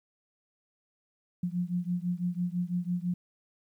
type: beating tone pair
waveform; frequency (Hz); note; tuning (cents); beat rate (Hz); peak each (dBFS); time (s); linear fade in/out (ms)
sine; 174.61 / 180.61; F3 / F#3; 0 / -42; 6; -31 / -32; 1.43-3.14; 5
effects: 11-bit